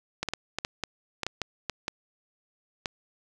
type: clicks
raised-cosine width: 0.2 ms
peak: -12 dBFS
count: 12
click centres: 0.23 / 0.287 / 0.336 / 0.586 / 0.649 / 0.837 / 1.233 / 1.266 / 1.417 / 1.697 / 1.881 / 2.858 s
effects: none